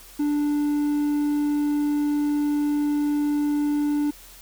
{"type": "tone", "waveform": "triangle", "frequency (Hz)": 293.7, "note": "D4", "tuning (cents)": 0, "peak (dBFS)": -18, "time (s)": [0.19, 4.11], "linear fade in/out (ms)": 10, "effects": ["added 40 Hz sine -50 dBFS peak until 4.41 s", "white hiss -47 dBFS RMS until 4.41 s"]}